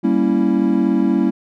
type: chord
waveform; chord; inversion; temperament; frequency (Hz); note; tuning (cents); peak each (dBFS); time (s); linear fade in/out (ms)
triangle; G diminished seventh; none; equal; 196 / 233.1 / 277.2 / 329.6; G3 / Bb3 / Db4 / Fb4; 0 / 0 / 0 / 0; -17; 0.03-1.31; 20
effects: none